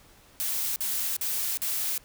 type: noise bursts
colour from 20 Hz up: blue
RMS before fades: -29 dBFS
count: 4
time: 0.4-1.978 s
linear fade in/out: 0 ms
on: 360 ms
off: 46 ms
effects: pink hiss -56 dBFS RMS until 2.04 s